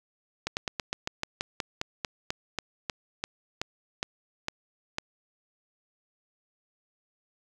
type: slowing click train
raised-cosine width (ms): 0.2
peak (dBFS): -12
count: 19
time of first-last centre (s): 0.47-4.984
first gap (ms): 99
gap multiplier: 1.1
effects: 9-bit